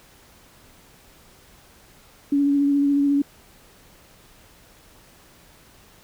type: tone with vibrato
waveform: sine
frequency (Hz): 283.1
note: C#4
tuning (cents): +37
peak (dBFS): -16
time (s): 2.32-3.22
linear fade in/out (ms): 5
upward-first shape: sine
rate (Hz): 14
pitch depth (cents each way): 18
effects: pink hiss -52 dBFS RMS until 6.03 s